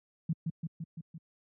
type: tone with echo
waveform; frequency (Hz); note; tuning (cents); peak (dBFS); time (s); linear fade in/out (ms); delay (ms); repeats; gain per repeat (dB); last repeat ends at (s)
sine; 162.7; E3; -22; -26; 0.29-0.33; 5; 170; 5; -3; 1.18
effects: high-pass 100 Hz 12 dB/octave